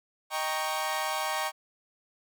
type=chord; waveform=sawtooth; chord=Eb dominant seventh; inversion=none; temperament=equal; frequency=622.3 / 784 / 932.3 / 1108.7 Hz; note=Eb5 / G5 / Bb5 / Db6; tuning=0 / 0 / 0 / 0 cents; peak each=-32 / -30 / -31 / -30 dBFS; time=0.3-1.52 s; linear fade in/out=50 ms; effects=none